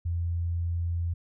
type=tone; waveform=sine; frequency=85.3 Hz; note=F2; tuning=40 cents flat; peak=-26 dBFS; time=0.05-1.14 s; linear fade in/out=10 ms; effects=none